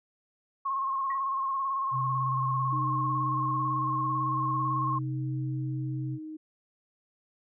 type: tone with vibrato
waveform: sine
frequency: 1080 Hz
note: C#6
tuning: 45 cents flat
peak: -27 dBFS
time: 0.65-4.99 s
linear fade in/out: 10 ms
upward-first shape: square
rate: 18 Hz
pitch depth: 33 cents each way
type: tone with exponential decay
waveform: sine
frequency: 1918 Hz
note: A#6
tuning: 49 cents sharp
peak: -34 dBFS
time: 1.1-1.22 s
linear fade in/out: 5 ms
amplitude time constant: 26 ms
type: tone with tremolo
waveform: sine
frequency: 130.81 Hz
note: C3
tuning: in tune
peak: -29 dBFS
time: 1.91-6.19 s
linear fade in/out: 50 ms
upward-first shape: triangle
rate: 0.36 Hz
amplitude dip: 35%
type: tone with pitch glide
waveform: sine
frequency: 305.2 to 311.6 Hz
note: D#4 to D#4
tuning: -33 to +3 cents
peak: -37 dBFS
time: 2.72-6.37 s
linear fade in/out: 10 ms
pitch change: +36 cents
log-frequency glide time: 3.12-4.29 s
effects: none